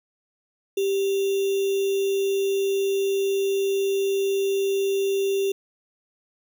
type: tone with sample-and-hold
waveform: sine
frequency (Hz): 392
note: G4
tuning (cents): 0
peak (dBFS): -20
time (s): 0.77-5.52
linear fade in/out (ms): 5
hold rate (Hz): 3150
effects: none